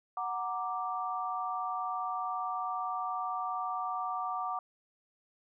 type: chord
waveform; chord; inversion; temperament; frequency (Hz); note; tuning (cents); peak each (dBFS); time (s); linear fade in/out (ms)
sine; Gb augmented; none; equal; 740 / 932.3 / 1174.7; Gb5 / Bb5 / D6; 0 / 0 / 0; -36 / -40 / -35; 0.17-4.59; 2
effects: none